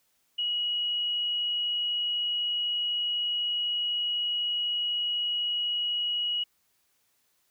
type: tone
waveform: sine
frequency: 2908 Hz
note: F#7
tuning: 31 cents flat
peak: -26 dBFS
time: 0.38-6.44 s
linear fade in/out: 10 ms
effects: white hiss -71 dBFS RMS until 7.5 s